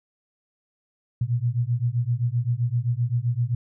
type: beating tone pair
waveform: sine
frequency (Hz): 116.54 / 124.24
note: A#2 / B2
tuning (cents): 0 / +11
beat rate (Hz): 7.7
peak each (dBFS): -24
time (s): 1.21-3.55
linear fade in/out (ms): 5
effects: none